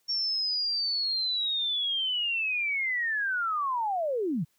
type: linear sweep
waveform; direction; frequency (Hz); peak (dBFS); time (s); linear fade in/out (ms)
sine; down; 5510 to 130.81; -26; 0.08-4.45; 20
effects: white hiss -71 dBFS RMS until 4.58 s